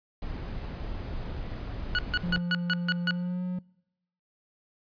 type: noise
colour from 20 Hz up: brown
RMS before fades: -35 dBFS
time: 0.22-2.38 s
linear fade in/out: 2 ms
type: tone bursts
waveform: sawtooth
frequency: 1464 Hz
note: F#6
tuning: 19 cents flat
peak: -20 dBFS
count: 7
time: 1.95-3.109 s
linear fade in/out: 0 ms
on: 37 ms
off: 150 ms
type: tone with pitch glide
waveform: triangle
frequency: 174.61 to 180.87 Hz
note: F3 to F#3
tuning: 0 to -39 cents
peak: -26 dBFS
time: 2.23-3.59 s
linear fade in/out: 5 ms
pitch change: +61 cents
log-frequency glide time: 3.05-3.42 s
effects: noise-tail reverb RT60 0.9 s tail -25 dB re dry + resampled to 11025 Hz